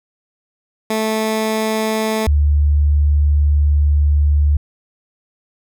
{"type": "tone pair in turn", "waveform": ["15% pulse", "sine"], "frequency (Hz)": [219, 73.29], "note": ["A3", "D2"], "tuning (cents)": [-8, -3], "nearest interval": "octave + perfect fifth", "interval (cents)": 1895, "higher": "first", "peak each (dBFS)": -10, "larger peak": "neither", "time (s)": [[0.9, 2.27], [2.27, 4.57]], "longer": "second", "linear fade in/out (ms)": 5, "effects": []}